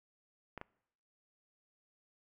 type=clicks; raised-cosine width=0.5 ms; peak=-28 dBFS; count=2; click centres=0.577 / 0.614 s; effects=noise-tail reverb RT60 0.8 s tail -24 dB re dry